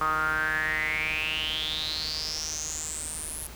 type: tone with band-pass filter sweep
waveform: sawtooth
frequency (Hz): 155.56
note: D#3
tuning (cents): 0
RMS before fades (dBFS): -30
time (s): 0.01-3.47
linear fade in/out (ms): 2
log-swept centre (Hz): 1200 to 11000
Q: 9.6
effects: added 60 Hz sine -45 dBFS peak until 3.55 s + pink hiss -45 dBFS RMS until 3.55 s